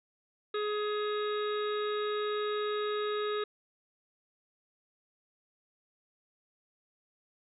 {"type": "harmonic tone with a mistuned harmonic", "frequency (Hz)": 419.6, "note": "G#4", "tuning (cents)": 18, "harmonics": [1, 3, 4, 5, 6, 7, 8, 9], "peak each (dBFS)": [-31, -37, -44, -50, -52, -53, -50, -43], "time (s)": [0.54, 3.44], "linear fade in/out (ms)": 5, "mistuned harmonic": 7, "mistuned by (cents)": -78, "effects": []}